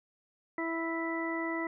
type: harmonic tone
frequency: 329.7 Hz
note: E4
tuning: in tune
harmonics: 1 / 2 / 3 / 4 / 6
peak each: -34 / -40 / -40 / -43 / -37 dBFS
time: 0.58-1.67 s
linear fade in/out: 2 ms
effects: none